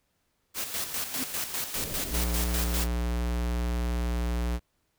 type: noise with tremolo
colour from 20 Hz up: white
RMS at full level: -31 dBFS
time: 0.54-2.88 s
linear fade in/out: 50 ms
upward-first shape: square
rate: 5 Hz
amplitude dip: 55%
type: tone with exponential growth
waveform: sine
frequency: 261.6 Hz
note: C4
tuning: in tune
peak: -29 dBFS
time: 1.08-1.23 s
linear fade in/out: 1 ms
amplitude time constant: 31 ms
type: low-pass noise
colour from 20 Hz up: pink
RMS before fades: -38 dBFS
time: 1.74-2.2 s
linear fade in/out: 50 ms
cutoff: 680 Hz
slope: 96 dB/octave
type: tone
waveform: square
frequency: 59.6 Hz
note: A#1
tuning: 39 cents sharp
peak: -27 dBFS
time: 2.1-4.6 s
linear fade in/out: 50 ms
effects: pink hiss -74 dBFS RMS until 4.98 s